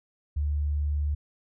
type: tone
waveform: sine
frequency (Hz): 73.42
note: D2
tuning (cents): 0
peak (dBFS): -24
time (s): 0.36-1.15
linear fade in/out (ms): 10
effects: none